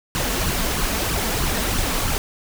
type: noise with flanger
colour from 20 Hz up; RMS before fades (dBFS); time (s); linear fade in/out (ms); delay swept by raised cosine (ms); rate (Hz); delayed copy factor
pink; -22; 0.15-2.18; 0; 0.66 to 4.56; 3.1; +0.6
effects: none